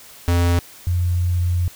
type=tone pair in turn; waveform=square / sine; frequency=86.7 / 88.32 Hz; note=F2 / F2; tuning=-12 / +20 cents; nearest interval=unison; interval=32 cents; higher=second; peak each=-15 / -16 dBFS; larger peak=first; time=0.28-0.59 / 0.87-1.68 s; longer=second; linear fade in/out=0 ms; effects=white hiss -43 dBFS RMS until 1.75 s